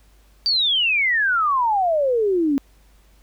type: exponential sweep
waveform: sine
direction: down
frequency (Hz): 4699 to 267.7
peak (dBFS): -16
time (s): 0.46-2.58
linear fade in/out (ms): 0
effects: added 50 Hz sine -51 dBFS peak until 3.22 s + pink hiss -59 dBFS RMS until 3.22 s